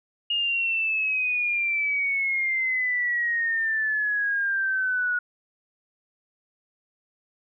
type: exponential sweep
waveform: sine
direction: down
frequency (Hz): 2853 to 1451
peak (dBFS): -22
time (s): 0.3-5.19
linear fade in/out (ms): 5
effects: none